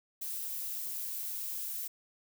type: noise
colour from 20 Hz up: violet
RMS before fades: -38 dBFS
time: 0.21-1.88 s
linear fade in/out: 10 ms
effects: none